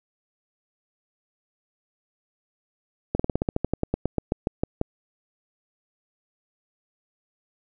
slowing click train, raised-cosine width 2 ms, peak -9 dBFS, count 18, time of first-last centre 3.15-4.814 s, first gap 45 ms, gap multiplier 1.09, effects none

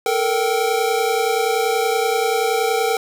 square tone cluster, 440.3 / 470.8 / 775 Hz, A4 / A#4 / G5, +1 / +17 / -20 cents, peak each -22 dBFS, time 0.06-2.97 s, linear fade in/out 2 ms, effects none

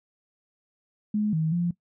sine tone with pitch steps, 210.8 / 158.8 / 173.5 Hz, G#3 / D#3 / F3, +26 / +36 / -11 cents, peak -22 dBFS, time 1.14-1.71 s, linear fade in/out 5 ms, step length 190 ms, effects noise-tail reverb RT60 0.1 s tail -19 dB re dry

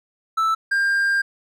triangle tone pair in turn, 1318.5 / 1598.7 Hz, E6 / G6, 0 / +34 cents, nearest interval minor third, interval 334 cents, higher second, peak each -15 dBFS, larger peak neither, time 0.37-0.55 / 0.71-1.22 s, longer second, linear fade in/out 10 ms, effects none

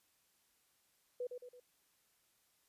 sine tone with echo, 493.9 Hz, B4, in tune, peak -37 dBFS, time 1.2-1.27 s, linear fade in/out 5 ms, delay 110 ms, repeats 3, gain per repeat -6 dB, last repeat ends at 1.6 s, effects white hiss -75 dBFS RMS until 2.68 s + resampled to 32000 Hz

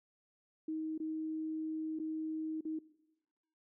sine tone with dropouts, 315.2 Hz, D#4, 23 cents sharp, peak -35 dBFS, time 0.68-2.79 s, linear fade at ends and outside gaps 5 ms, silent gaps 0.979-1 / 1.99-1.997 / 2.609-2.651 s, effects noise-tail reverb RT60 1.0 s tail -19 dB re dry

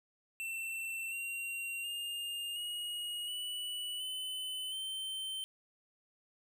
square tone with pitch steps, 2689 / 2753 / 2819 / 2887 / 2956 / 3027 / 3100 Hz, E7 / F7 / F7 / F#7 / F#7 / F#7 / G7, +34 / -25 / +16 / -43 / -2 / +39 / -20 cents, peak -38 dBFS, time 0.4-5.44 s, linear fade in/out 0 ms, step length 720 ms, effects none

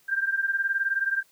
sine beating tone pair, 1582 / 1601 Hz, G6 / G6, +15 / +36 cents, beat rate 19 Hz, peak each -25 / -28 dBFS, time 0.08-1.23 s, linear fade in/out 20 ms, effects white hiss -62 dBFS RMS until 1.31 s

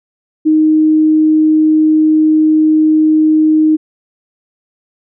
sine tone, 311.1 Hz, D#4, in tune, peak -6 dBFS, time 0.45-3.77 s, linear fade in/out 20 ms, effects none

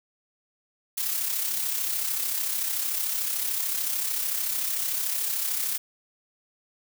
blue noise with amplitude modulation, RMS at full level -26 dBFS, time 0.97-5.78 s, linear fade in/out 10 ms, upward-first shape sine, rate 33.5 Hz, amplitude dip 45%, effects none

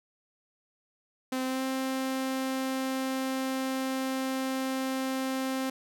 sawtooth tone with pitch glide, 259.1 to 263.6 Hz, C4 to C4, -17 to +13 cents, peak -25 dBFS, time 1.32-5.7 s, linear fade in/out 5 ms, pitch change +30 cents, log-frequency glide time 1.45-1.63 s, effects none

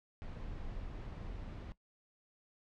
brown noise, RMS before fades -44 dBFS, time 0.22-1.72 s, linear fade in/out 0 ms, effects noise-tail reverb RT60 0.1 s tail -18 dB re dry + low-pass 4000 Hz 12 dB/octave

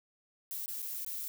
violet noise with dropouts, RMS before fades -39 dBFS, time 0.51-1.28 s, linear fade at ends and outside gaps 0 ms, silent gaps 0.659-0.68 / 0.82-0.826 / 1.048-1.064 s, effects none

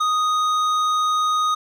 triangle tone with hard clipping, 1244.5 Hz, D#6, in tune, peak -19 dBFS, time 0-1.55 s, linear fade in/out 10 ms, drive 13 dB, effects none

